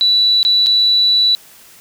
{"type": "tone with dropouts", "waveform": "sine", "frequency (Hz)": 3951, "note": "B7", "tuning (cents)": 0, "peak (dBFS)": -9, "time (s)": [0.01, 1.35], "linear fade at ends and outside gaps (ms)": 0, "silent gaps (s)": [[0.43, 0.45], [0.662, 0.668]], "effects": ["white hiss -43 dBFS RMS until 1.8 s"]}